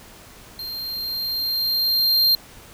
square tone with level ramp, 4186 Hz, C8, in tune, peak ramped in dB -30 to -14 dBFS, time 0.59-2.35 s, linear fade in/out 2 ms, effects pink hiss -45 dBFS RMS until 2.73 s

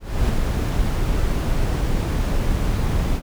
brown noise with ADSR envelope, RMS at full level -17 dBFS, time 0-3.22 s, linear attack 290 ms, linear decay 5 ms, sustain -3 dB, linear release 67 ms, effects none

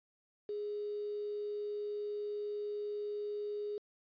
sine tone with quantisation, 415.3 Hz, G#4, in tune, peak -36 dBFS, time 0.49-3.78 s, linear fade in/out 2 ms, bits 9, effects resampled to 11025 Hz

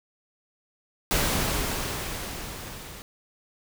pink noise with level ramp, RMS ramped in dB -23 to -42 dBFS, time 1.11-3.02 s, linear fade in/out 0 ms, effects none

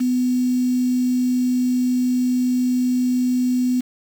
sine tone with quantisation, 250.3 Hz, B3, 23 cents sharp, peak -16 dBFS, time 0-3.81 s, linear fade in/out 10 ms, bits 6, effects none

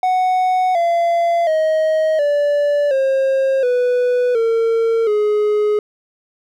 triangle tone with pitch steps, 740 / 682.5 / 629.5 / 580.6 / 535.5 / 493.9 / 455.5 / 420.1 Hz, F#5 / F5 / D#5 / D5 / C5 / B4 / A#4 / G#4, 0 / -40 / +20 / -20 / +40 / 0 / -40 / +20 cents, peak -11 dBFS, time 0.03-5.79 s, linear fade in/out 2 ms, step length 720 ms, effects none

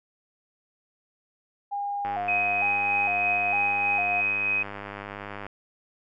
sine tone with vibrato, 760 Hz, F#5, 46 cents sharp, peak -27 dBFS, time 1.71-4.22 s, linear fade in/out 20 ms, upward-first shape square, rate 1.1 Hz, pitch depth 110 cents each way
click train, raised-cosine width 0.5 ms, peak -21 dBFS, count 346, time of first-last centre 2.05-5.466 s, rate 101 Hz
sine tone with tremolo, 2520 Hz, D#7, 21 cents sharp, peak -22 dBFS, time 2.28-4.63 s, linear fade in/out 5 ms, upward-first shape sine, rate 3.2 Hz, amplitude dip 25%
effects none

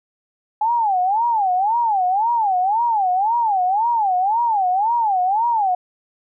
sine tone with vibrato, 830.6 Hz, G#5, in tune, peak -15 dBFS, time 0.61-5.75 s, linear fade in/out 5 ms, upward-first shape sine, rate 1.9 Hz, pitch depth 240 cents each way, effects none

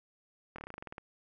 slowing click train, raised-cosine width 0.5 ms, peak -28 dBFS, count 12, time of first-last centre 0.56-0.981 s, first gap 24 ms, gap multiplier 1.09, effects none

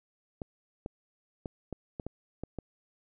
clicks, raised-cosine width 2 ms, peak -23 dBFS, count 8, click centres 0.418 / 0.861 / 1.458 / 1.727 / 1.998 / 2.066 / 2.436 / 2.587 s, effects none

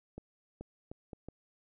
accelerating click train, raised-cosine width 2 ms, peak -30 dBFS, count 5, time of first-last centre 0.18-1.286 s, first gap 430 ms, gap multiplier 0.71, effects none

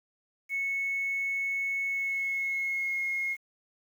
sine tone with pitch glide, 2203 to 2156 Hz, C#7 to C#7, -11 to -49 cents, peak -27 dBFS, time 0.49-3.37 s, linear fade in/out 50 ms, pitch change -38 cents, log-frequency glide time 1.87-3.03 s, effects tanh soft clip ceiling -23 dBFS + 9-bit

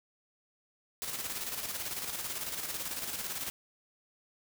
white noise with tremolo, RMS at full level -36 dBFS, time 1.02-3.5 s, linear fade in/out 0 ms, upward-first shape square, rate 18 Hz, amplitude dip 45%, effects none

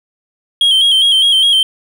triangle tone with vibrato, 3200 Hz, G7, 35 cents sharp, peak -6 dBFS, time 0.61-1.63 s, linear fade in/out 2 ms, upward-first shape square, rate 4.9 Hz, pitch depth 44 cents each way, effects none

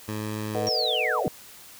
15% pulse tone, 107.2 Hz, A2, 45 cents flat, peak -23 dBFS, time 0.08-0.69 s, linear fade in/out 5 ms
sine chord, B dominant seventh, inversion third, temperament just, 444.5 / 493.9 / 617.4 / 740.8 Hz, A4 / B4 / D#5 / F#5, +18 / 0 / -14 / +2 cents, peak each -32 / -30 / -31 / -32 dBFS, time 0.55-1.28 s, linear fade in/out 0 ms
sine linear sweep, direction down, 5660 to 87.9 Hz, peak -24 dBFS, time 0.67-1.28 s, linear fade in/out 0 ms
effects white hiss -47 dBFS RMS until 1.79 s

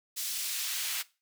pink noise with high-pass filter sweep, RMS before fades -34 dBFS, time 0.16-1.03 s, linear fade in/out 20 ms, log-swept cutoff 4600 to 2100 Hz, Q 0.75, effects noise-tail reverb RT60 0.3 s tail -20 dB re dry

